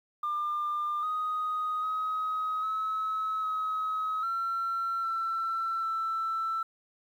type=tone with pitch steps; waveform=sine; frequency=1199 / 1248 / 1266 / 1290 / 1276 / 1350 / 1341 / 1330 Hz; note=D6 / D#6 / D#6 / E6 / D#6 / E6 / E6 / E6; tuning=+36 / +5 / +30 / -38 / +43 / +41 / +29 / +15 cents; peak=-27 dBFS; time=0.23-6.63 s; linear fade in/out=5 ms; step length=800 ms; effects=tanh soft clip ceiling -25 dBFS + 10-bit